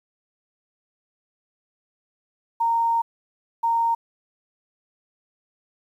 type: tone bursts at uneven times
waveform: sine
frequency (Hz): 924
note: A#5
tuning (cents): -16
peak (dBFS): -18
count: 2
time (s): 2.6-3.02 / 3.63-3.95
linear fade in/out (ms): 10
effects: 9-bit